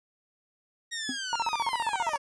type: linear sweep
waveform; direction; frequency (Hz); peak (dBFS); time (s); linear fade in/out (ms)
15% pulse; down; 1890 to 546; -26; 0.91-2.18; 20
type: tone with exponential decay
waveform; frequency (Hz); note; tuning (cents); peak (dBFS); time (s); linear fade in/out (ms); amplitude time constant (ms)
triangle; 260; C4; -11; -25; 1.09-1.19; 2; 21
type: tone bursts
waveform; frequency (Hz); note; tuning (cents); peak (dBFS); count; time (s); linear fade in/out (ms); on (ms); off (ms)
sine; 926; A#5; -12; -24; 13; 1.33-2.159; 0; 25; 42
effects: resampled to 22050 Hz